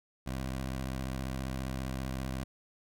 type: tone with vibrato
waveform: 15% pulse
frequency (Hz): 65.41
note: C2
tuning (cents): 0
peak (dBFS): -28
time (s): 0.26-2.44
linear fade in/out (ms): 10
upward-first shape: sine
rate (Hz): 15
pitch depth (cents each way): 63
effects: none